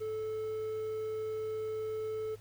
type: tone with quantisation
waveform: triangle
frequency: 435.9 Hz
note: A4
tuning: 16 cents flat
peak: -32 dBFS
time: 0-2.36 s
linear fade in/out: 20 ms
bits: 10
effects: added 104 Hz sine -52 dBFS peak until 2.4 s + pink hiss -62 dBFS RMS until 2.4 s

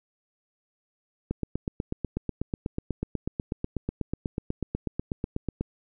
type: click train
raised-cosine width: 3 ms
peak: -15 dBFS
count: 36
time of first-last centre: 1.31-5.61 s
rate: 8.14 Hz
effects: none

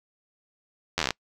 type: slowing click train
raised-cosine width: 0.2 ms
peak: -7 dBFS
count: 10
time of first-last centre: 0.98-1.106 s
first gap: 11 ms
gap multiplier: 1.06
effects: noise-tail reverb RT60 0.1 s tail -26 dB re dry

